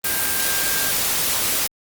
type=tone in noise; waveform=sine; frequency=1594 Hz; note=G6; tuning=28 cents sharp; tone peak=-29 dBFS; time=0.05-0.91 s; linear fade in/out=5 ms; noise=white; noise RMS=-21 dBFS; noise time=0.04-1.67 s; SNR=-11 dB; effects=Opus 24 kbps